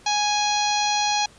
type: harmonic tone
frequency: 830.6 Hz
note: G#5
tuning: in tune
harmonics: 1 / 2 / 3 / 4 / 5 / 6 / 7 / 8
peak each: -22 / -34 / -29 / -30 / -27 / -36 / -30 / -35 dBFS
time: 0.06-1.26 s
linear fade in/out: 5 ms
effects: pink hiss -51 dBFS RMS until 1.38 s + resampled to 22050 Hz